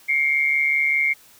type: tone pair together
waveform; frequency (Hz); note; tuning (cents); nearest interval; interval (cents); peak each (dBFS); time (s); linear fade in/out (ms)
sine; 2129 / 2274; C7 / C#7; +30 / +44; minor second; 114; -18 / -23; 0.08-1.14; 20
effects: white hiss -51 dBFS RMS until 1.39 s